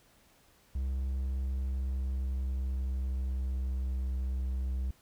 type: tone with pitch glide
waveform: triangle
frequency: 66 to 64.53 Hz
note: C2 to C2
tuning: +16 to -23 cents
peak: -28 dBFS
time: 0.75-4.91 s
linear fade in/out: 5 ms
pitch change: -39 cents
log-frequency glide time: 1-4.13 s
effects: pink hiss -64 dBFS RMS until 5.01 s